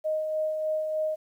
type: tone with tremolo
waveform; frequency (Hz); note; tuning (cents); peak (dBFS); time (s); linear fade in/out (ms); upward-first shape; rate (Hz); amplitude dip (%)
sine; 622.3; D#5; 0; -24; 0.04-1.16; 20; sine; 3.3; 35
effects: 10-bit